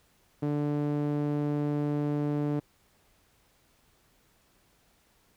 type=tone with band-pass filter; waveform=sawtooth; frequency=146.8 Hz; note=D3; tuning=in tune; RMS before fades=-29 dBFS; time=0.42-2.6 s; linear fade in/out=10 ms; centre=300 Hz; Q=1.2; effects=pink hiss -66 dBFS RMS until 5.36 s